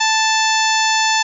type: harmonic tone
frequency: 880 Hz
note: A5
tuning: in tune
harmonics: 1 / 2 / 3 / 4 / 5 / 6 / 7 / 8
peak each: -17 / -20 / -22 / -23 / -24 / -25 / -25 / -26 dBFS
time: 0-1.23 s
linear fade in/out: 10 ms
effects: none